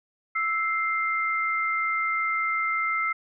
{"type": "tone pair together", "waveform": "sine", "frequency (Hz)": [1318.5, 2093], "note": ["E6", "C7"], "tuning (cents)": [0, 0], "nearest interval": "minor sixth", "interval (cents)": 800, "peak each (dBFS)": -26, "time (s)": [0.35, 3.13], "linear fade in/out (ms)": 10, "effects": []}